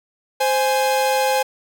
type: tone pair together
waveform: 45% pulse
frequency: 521.7 / 832 Hz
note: C5 / G#5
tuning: -5 / +3 cents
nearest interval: minor sixth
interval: 808 cents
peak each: -19 dBFS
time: 0.4-1.43 s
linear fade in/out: 10 ms
effects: none